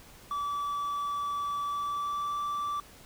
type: tone with pitch glide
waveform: triangle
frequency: 1153 to 1165.7 Hz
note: D6 to D6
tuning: -32 to -13 cents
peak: -28 dBFS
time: 0.31-2.8 s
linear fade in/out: 2 ms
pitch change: +19 cents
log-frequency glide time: 1.62-2.41 s
effects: pink hiss -53 dBFS RMS until 3.05 s